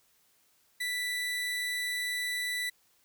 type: tone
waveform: 30% pulse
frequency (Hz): 1975.5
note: B6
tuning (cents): 0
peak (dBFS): -28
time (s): 0.8-2.7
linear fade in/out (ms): 10
effects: white hiss -68 dBFS RMS until 3.04 s